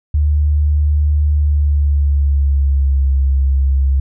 sine tone with pitch glide, 74.2 to 67.65 Hz, D2 to C#2, +18 to -42 cents, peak -10 dBFS, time 0.14-4 s, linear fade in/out 5 ms, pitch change -160 cents, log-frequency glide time 1.31-3.1 s, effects none

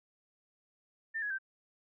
sine tone with pitch steps, 1794 / 1673.9 / 1561.8 Hz, A6 / G#6 / G6, +33 / +13 / -7 cents, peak -33 dBFS, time 1.14-1.386 s, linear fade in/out 20 ms, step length 82 ms, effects none

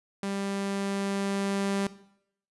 sawtooth tone with level ramp, 197.7 Hz, G3, 15 cents sharp, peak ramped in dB -26 to -22 dBFS, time 0.23-1.87 s, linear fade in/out 2 ms, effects noise-tail reverb RT60 0.7 s tail -17 dB re dry + resampled to 24000 Hz

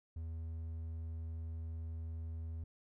triangle tone, 81.3 Hz, E2, 23 cents flat, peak -38 dBFS, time 0.16-2.64 s, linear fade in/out 5 ms, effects none

